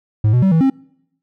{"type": "tone with pitch steps", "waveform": "triangle", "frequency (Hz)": [107.3, 123.4, 191.5, 162.1, 267.6], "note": ["A2", "B2", "G3", "E3", "C4"], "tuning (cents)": [-43, -1, -40, -29, 39], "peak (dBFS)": -8, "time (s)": [0.24, 0.7], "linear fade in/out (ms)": 5, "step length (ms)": 92, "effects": ["noise-tail reverb RT60 0.8 s tail -26 dB re dry"]}